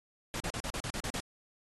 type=noise bursts; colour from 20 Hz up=pink; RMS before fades=-37 dBFS; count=9; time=0.34-1.202 s; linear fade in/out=0 ms; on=62 ms; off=38 ms; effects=low-pass 11000 Hz 12 dB/octave + AAC 32 kbps